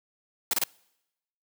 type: noise bursts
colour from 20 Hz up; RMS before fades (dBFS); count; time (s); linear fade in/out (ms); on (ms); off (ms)
white; -25; 3; 0.51-0.638; 2; 24; 28
effects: noise-tail reverb RT60 0.9 s tail -26 dB re dry + high-pass 150 Hz 12 dB/octave